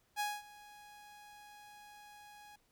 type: tone with ADSR envelope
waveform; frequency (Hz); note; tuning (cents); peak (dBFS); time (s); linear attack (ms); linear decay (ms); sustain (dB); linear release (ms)
sawtooth; 830.6; G#5; 0; -29; 0.16-2.56; 40; 220; -21; 6
effects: pink hiss -74 dBFS RMS until 2.71 s